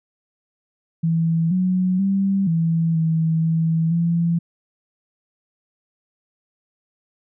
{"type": "tone with pitch steps", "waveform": "sine", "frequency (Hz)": [164.4, 183.9, 195.2, 164.6, 161.5, 162.7, 168.9], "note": ["E3", "F#3", "G3", "E3", "E3", "E3", "E3"], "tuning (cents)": [-4, -10, -7, -2, -35, -22, 42], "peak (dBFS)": -16, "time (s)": [1.03, 4.39], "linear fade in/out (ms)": 10, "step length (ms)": 480, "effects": []}